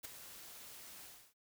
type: noise with ADSR envelope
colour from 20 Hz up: white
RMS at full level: -43 dBFS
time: 0.03-1.34 s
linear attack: 20 ms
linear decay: 11 ms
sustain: -10 dB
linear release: 310 ms
effects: none